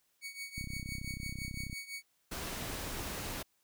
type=tone with tremolo; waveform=sawtooth; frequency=2236 Hz; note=C#7; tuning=14 cents sharp; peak=-35 dBFS; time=0.21-2.03 s; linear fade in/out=50 ms; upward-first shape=triangle; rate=5.9 Hz; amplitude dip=85%
type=click train; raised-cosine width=5 ms; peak=-30 dBFS; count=38; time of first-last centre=0.58-1.729 s; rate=32.2 Hz
type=noise; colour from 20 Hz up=pink; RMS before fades=-40 dBFS; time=2.31-3.43 s; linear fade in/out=10 ms
effects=white hiss -75 dBFS RMS until 3.63 s